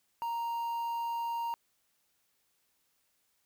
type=tone with quantisation; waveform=triangle; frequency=932.3 Hz; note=A#5; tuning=in tune; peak=-30 dBFS; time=0.22-1.54 s; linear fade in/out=0 ms; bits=9; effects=white hiss -75 dBFS RMS until 3.45 s